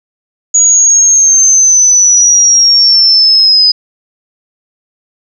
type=linear sweep; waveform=sine; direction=down; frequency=6790 to 4978 Hz; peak=-3 dBFS; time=0.54-3.72 s; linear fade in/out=10 ms; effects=none